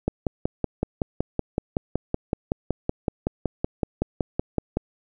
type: click train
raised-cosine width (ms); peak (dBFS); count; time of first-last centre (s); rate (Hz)
2; -9; 26; 0.08-4.77; 5.33
effects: none